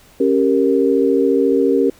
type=chord; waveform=sine; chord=G diminished; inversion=second; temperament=equal with one note detuned; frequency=274 / 392 / 466.2 Hz; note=Db4 / G4 / Bb4; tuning=-20 / 0 / 0 cents; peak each=-16 dBFS; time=0.2-1.9 s; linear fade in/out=5 ms; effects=pink hiss -48 dBFS RMS until 1.99 s